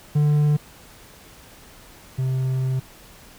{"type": "tone pair in turn", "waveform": "triangle", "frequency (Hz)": [148.5, 130.48], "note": ["D3", "C3"], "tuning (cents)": [20, -4], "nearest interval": "major second", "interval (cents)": 224, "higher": "first", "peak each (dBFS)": [-13, -18], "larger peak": "first", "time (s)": [[0.15, 0.57], [2.18, 2.8]], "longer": "second", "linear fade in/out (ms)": 10, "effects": ["pink hiss -47 dBFS RMS until 3.38 s"]}